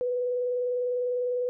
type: tone with vibrato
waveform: sine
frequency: 493.9 Hz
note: B4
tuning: in tune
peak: -25 dBFS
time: 0.01-1.49 s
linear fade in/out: 0 ms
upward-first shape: triangle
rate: 20 Hz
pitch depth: 35 cents each way
effects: none